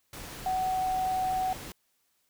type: tone in noise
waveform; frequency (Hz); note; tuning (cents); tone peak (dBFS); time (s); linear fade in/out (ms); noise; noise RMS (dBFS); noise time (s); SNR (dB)
sine; 748; F#5; +19; -26; 0.46-1.53; 2; pink; -42; 0.13-1.72; +13
effects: white hiss -73 dBFS RMS until 2.29 s